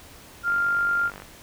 sine tone, 1396.9 Hz, F6, in tune, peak -20 dBFS, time 0.43-1.11 s, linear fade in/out 50 ms
click train, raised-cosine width 0.5 ms, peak -24 dBFS, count 37, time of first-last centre 0.48-1.221 s, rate 48.6 Hz
effects pink hiss -47 dBFS RMS until 1.42 s

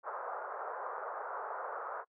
white band-pass noise, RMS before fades -41 dBFS, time 0.03-2.05 s, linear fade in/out 50 ms, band 450 to 1400 Hz, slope 48 dB/octave, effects noise-tail reverb RT60 0.1 s tail -26 dB re dry

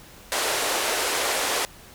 pink band-pass noise, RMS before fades -25 dBFS, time 0.32-1.65 s, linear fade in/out 0 ms, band 390 to 12000 Hz, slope 24 dB/octave, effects pink hiss -47 dBFS RMS until 1.94 s

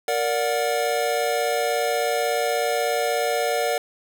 square chord, Bb augmented, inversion none, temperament just, 466.2 / 582.7 / 728.4 Hz, Bb4 / D5 / F#5, 0 / -14 / -27 cents, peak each -26 dBFS, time 0.08-3.78 s, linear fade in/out 2 ms, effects none

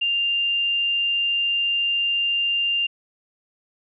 sine tone, 2794 Hz, F7, in tune, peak -19 dBFS, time 0.01-2.87 s, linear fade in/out 10 ms, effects none

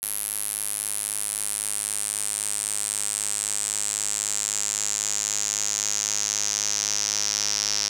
square tone with band-pass filter sweep, 51.91 Hz, G#1, in tune, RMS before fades -27 dBFS, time 0.02-7.89 s, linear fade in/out 10 ms, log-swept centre 11000 to 5600 Hz, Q 6.1, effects none

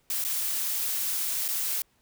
blue noise with dropouts, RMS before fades -29 dBFS, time 0.1-1.82 s, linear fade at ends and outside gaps 2 ms, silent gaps 0.241-0.248 / 1.481-1.486 s, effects pink hiss -68 dBFS RMS until 2.01 s

